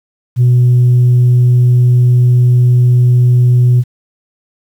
sine tone, 123.47 Hz, B2, in tune, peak -3 dBFS, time 0.36-3.84 s, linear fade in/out 50 ms, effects tanh soft clip ceiling -3 dBFS + 7-bit

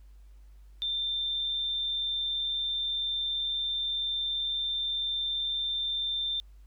sine tone with amplitude modulation, 3579 Hz, A7, 29 cents sharp, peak -27 dBFS, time 0.82-6.4 s, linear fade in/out 0 ms, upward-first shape sine, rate 141 Hz, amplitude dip 25%, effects added 50 Hz sine -49 dBFS peak until 6.66 s + pink hiss -71 dBFS RMS until 6.66 s

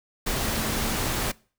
sine tone in noise, 223.7 Hz, A3, 29 cents sharp, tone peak -33 dBFS, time 0.44-0.96 s, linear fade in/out 10 ms, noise pink, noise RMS -27 dBFS, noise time 0.26-1.32 s, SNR -9 dB, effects noise-tail reverb RT60 0.4 s tail -23 dB re dry

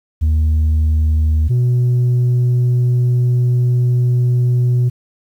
sine tone pair in turn, 77.78 / 123.21 Hz, D#2 / B2, 0 / -4 cents, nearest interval minor sixth, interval 796 cents, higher second, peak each -8 dBFS, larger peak neither, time 0.21-1.49 / 1.49-4.9 s, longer second, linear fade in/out 20 ms, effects tanh soft clip ceiling -10 dBFS + 8-bit

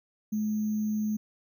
sine tone with sample-and-hold, 213.2 Hz, G#3, 46 cents sharp, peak -26 dBFS, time 0.32-1.17 s, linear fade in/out 10 ms, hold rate 6300 Hz, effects none

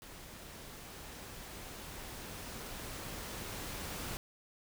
pink noise with level ramp, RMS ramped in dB -51 to -41 dBFS, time 0.02-4.17 s, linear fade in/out 0 ms, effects none

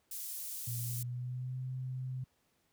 pink high-pass noise, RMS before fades -42 dBFS, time 0.11-1.03 s, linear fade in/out 5 ms, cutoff 10000 Hz, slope 12 dB/octave
sine tone with pitch glide, 118.8 to 128.81 Hz, A#2 to C3, +33 to -27 cents, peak -36 dBFS, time 0.67-2.24 s, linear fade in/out 5 ms, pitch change +140 cents, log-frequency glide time 0.79-1.58 s
effects pink hiss -75 dBFS RMS until 2.72 s + high-pass 60 Hz 12 dB/octave

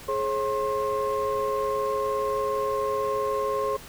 sine tone cluster, 421.8 / 541 / 1066 Hz, G#4 / C#5 / C6, +27 / -42 / +32 cents, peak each -27 dBFS, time 0.08-3.77 s, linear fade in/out 10 ms, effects tanh soft clip ceiling -18 dBFS + pink hiss -44 dBFS RMS until 3.88 s

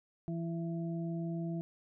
harmonic tone, 167.1 Hz, E3, 24 cents sharp, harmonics 1 / 2 / 4, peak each -35 / -41 / -47 dBFS, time 0.28-1.61 s, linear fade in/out 0 ms, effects none

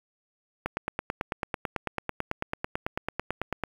click train, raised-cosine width 0.5 ms, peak -13 dBFS, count 28, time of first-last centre 0.66-3.637 s, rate 9.07 Hz, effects 7-bit

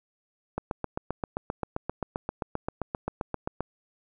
click train, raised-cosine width 1 ms, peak -15 dBFS, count 24, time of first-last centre 0.58-3.606 s, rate 7.6 Hz, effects none

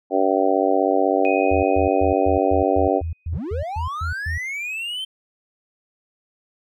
harmonic tone, 96.1 Hz, G2, 34 cents flat, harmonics 3 / 4 / 5 / 6 / 7 / 8, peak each -23 / -23 / -23 / -23 / -23 / -23 dBFS, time 0.1-3.02 s, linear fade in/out 50 ms
sine tone with exponential decay, 2500 Hz, D#7, 8 cents sharp, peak -24 dBFS, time 1.25-3.28 s, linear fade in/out 0 ms, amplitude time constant 440 ms
sine tone bursts, 82 Hz, E2, 9 cents flat, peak -23 dBFS, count 12, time 1.51-4.38 s, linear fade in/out 5 ms, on 120 ms, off 130 ms
triangle linear sweep, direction up, 73.1 to 3136 Hz, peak -24 dBFS, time 3.32-5.05 s, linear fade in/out 10 ms
effects none

